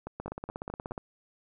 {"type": "two click trains", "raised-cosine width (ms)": 1, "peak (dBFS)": [-22, -23], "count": [14, 5], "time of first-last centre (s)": [[0.2, 0.978], [0.07, 0.91]], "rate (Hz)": [16.7, 4.76], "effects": []}